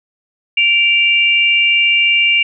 sine tone pair together, 2337 / 2794 Hz, D7 / F7, -9 / 0 cents, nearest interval minor third, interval 309 cents, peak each -12 dBFS, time 0.57-2.43 s, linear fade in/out 5 ms, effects none

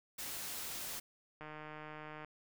white noise, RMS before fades -43 dBFS, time 0.18-1 s, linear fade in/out 10 ms
click train, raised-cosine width 0.5 ms, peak -33 dBFS, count 129, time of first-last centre 1.41-2.247 s, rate 153 Hz
effects none

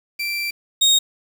30% pulse tone pair in turn, 2349 / 3729 Hz, D7 / A#7, 0 / 0 cents, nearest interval minor sixth, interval 800 cents, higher second, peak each -20 / -10 dBFS, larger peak second, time 0.19-0.51 / 0.81-0.99 s, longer first, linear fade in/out 10 ms, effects 7-bit

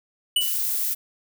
square tone with exponential decay, 2960 Hz, F#7, in tune, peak -16 dBFS, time 0.36-0.6 s, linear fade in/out 5 ms, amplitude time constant 52 ms
violet noise, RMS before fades -25 dBFS, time 0.4-0.95 s, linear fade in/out 20 ms
effects none

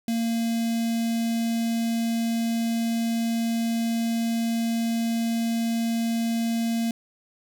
square tone with notch filter, 229.8 Hz, A#3, 25 cents flat, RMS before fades -25 dBFS, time 0.08-6.91 s, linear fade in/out 2 ms, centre 1200 Hz, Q 0.59, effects none

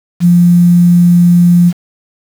sine tone with quantisation, 174.61 Hz, F3, in tune, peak -3 dBFS, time 0.2-1.73 s, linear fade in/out 50 ms, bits 5, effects none

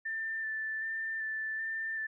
sine tone with vibrato, 1774 Hz, A6, 14 cents sharp, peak -33 dBFS, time 0.05-2.07 s, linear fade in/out 10 ms, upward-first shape square, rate 1.3 Hz, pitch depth 14 cents each way, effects none

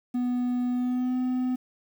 triangle tone with pitch glide, 246.9 to 253.3 Hz, B3 to B3, 0 to +44 cents, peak -22 dBFS, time 0.14-1.56 s, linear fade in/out 10 ms, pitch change +44 cents, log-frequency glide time 0.7-1.17 s, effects 9-bit

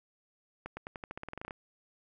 accelerating click train, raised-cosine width 0.5 ms, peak -25 dBFS, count 15, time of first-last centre 0.66-1.508 s, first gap 110 ms, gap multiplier 0.9, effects none

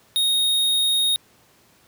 square tone, 3729 Hz, A#7, in tune, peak -18 dBFS, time 0.16-1.16 s, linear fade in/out 0 ms, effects pink hiss -56 dBFS RMS until 1.87 s + high-pass 100 Hz 12 dB/octave

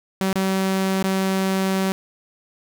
sawtooth tone with dropouts, 191.1 Hz, G3, 44 cents flat, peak -15 dBFS, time 0.21-1.92 s, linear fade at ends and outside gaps 0 ms, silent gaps 0.328-0.356 / 1.027-1.04 s, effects none

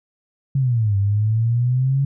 sine exponential two-way sweep, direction down then up, 140 to 98 to 140 Hz, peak -15 dBFS, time 0.55-2.05 s, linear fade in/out 5 ms, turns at 0.97 s, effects none

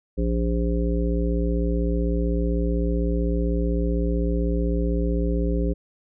harmonic tone, 57.9 Hz, A#1, 11 cents flat, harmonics 1 / 3 / 5 / 7 / 9, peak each -22 / -27 / -29 / -30 / -32 dBFS, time 0.17-5.74 s, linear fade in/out 20 ms, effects none

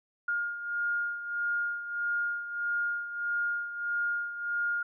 sine beating tone pair, 1417 / 1418.6 Hz, F6 / F6, +25 / +27 cents, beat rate 1.6 Hz, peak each -30 / -36 dBFS, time 0.28-4.83 s, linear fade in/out 5 ms, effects none

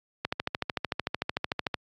click train, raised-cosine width 0.3 ms, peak -11 dBFS, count 21, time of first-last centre 0.25-1.743 s, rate 13.4 Hz, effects high-pass 80 Hz 12 dB/octave + AAC 64 kbps

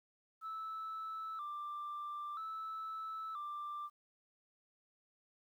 sine tone with vibrato, 1244.5 Hz, D#6, in tune, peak -39 dBFS, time 0.41-3.9 s, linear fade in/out 50 ms, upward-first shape square, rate 0.51 Hz, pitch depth 89 cents each way, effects tanh soft clip ceiling -38 dBFS + 12-bit

